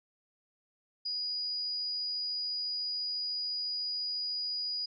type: tone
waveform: sine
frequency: 4907 Hz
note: D#8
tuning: 25 cents flat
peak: -32 dBFS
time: 1.05-4.86 s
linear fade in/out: 10 ms
effects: none